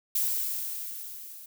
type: noise with level ramp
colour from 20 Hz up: violet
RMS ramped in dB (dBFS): -26 to -46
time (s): 0.15-1.46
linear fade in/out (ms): 5
effects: none